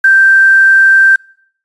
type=tone with quantisation; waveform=sine; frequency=1568 Hz; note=G6; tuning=in tune; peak=-3 dBFS; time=0.04-1.16 s; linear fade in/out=5 ms; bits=5; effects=noise-tail reverb RT60 0.6 s tail -25 dB re dry + resampled to 24000 Hz